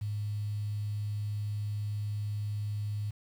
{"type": "tone with quantisation", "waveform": "sine", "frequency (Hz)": 104.2, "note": "G#2", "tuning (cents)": 6, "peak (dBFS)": -31, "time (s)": [0.01, 3.11], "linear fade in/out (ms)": 10, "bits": 9, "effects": []}